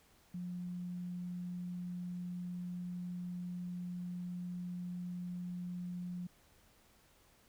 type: tone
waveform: sine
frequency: 177.9 Hz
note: F3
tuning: 32 cents sharp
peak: -39 dBFS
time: 0.34-6.27 s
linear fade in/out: 5 ms
effects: pink hiss -67 dBFS RMS until 7.48 s